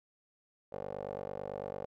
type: tone with band-pass filter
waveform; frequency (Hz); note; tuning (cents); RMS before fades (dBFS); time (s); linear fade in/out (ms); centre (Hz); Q
15% pulse; 49; G1; 0; -41; 0.72-1.86; 10; 580; 3.8
effects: none